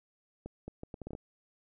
accelerating click train, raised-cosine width 2 ms, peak -28 dBFS, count 9, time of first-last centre 0.46-1.151 s, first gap 220 ms, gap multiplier 0.7, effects none

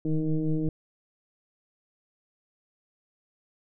sine tone with frequency modulation, 157.7 Hz, D#3, 24 cents sharp, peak -23 dBFS, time 0.05-0.69 s, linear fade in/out 2 ms, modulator 155 Hz, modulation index 1.4, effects none

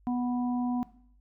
harmonic tone, 246.1 Hz, B3, 6 cents flat, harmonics 1 / 3 / 4, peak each -27 / -36 / -42 dBFS, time 0.07-0.83 s, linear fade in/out 0 ms, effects noise-tail reverb RT60 0.6 s tail -17 dB re dry + added 50 Hz sine -58 dBFS peak until 1.2 s

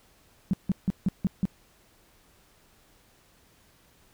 sine tone bursts, 190 Hz, F#3, 46 cents sharp, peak -20 dBFS, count 6, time 0.51-1.454 s, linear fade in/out 0 ms, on 24 ms, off 160 ms, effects pink hiss -61 dBFS RMS until 4.13 s

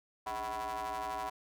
35% pulse ring-modulated tone, 115.2 Hz, A#2, 20 cents flat, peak -31 dBFS, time 0.26-1.3 s, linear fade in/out 10 ms, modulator 870 Hz, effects none

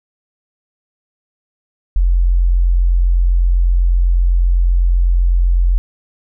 sine tone, 43.96 Hz, F1, 12 cents sharp, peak -9 dBFS, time 1.96-5.78 s, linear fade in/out 0 ms, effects none

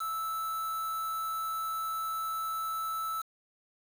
triangle tone with quantisation, 1315 Hz, E6, 5 cents flat, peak -30 dBFS, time 0-3.22 s, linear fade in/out 10 ms, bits 7, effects none

